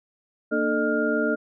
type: tone cluster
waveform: sine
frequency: 232.2 / 299.1 / 438.5 / 610 / 1409 Hz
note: A#3 / D4 / A4 / D#5 / F6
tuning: -7 / +32 / -6 / -34 / +15 cents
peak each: -27 dBFS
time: 0.51-1.36 s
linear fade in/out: 20 ms
effects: none